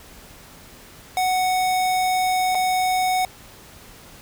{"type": "tone with dropouts", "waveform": "square", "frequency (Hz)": 741, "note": "F#5", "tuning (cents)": 2, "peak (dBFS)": -19, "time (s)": [1.17, 3.25], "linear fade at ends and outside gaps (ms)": 1, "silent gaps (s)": [2.548, 2.552], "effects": ["pink hiss -45 dBFS RMS until 4.21 s"]}